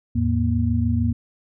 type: tone cluster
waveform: sine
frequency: 81.9 / 108.4 / 236.6 Hz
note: E2 / A2 / A#3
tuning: -11 / -25 / +26 cents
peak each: -22 dBFS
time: 0.15-1.13 s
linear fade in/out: 10 ms
effects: none